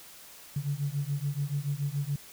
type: beating tone pair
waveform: sine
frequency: 139.2 / 146.2 Hz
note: C#3 / D3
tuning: +8 / -7 cents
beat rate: 7 Hz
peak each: -31 dBFS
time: 0.56-2.16 s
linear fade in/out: 5 ms
effects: tanh soft clip ceiling -21 dBFS + white hiss -50 dBFS RMS until 2.32 s